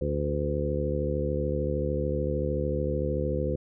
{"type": "harmonic tone with a mistuned harmonic", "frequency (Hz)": 73.42, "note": "D2", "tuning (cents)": 0, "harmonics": [1, 2, 3, 4, 5, 6, 7], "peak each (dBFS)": [-31, -32, -36, -37, -34, -36, -31], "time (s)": [0.01, 3.56], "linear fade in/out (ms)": 5, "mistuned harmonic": 7, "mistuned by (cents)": -18, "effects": []}